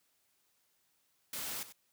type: noise with echo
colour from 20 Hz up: white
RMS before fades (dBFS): -40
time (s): 1.33-1.63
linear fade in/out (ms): 2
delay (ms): 94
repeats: 1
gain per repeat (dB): -13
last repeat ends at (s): 1.724
effects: white hiss -75 dBFS RMS until 1.92 s + high-pass 60 Hz 12 dB/octave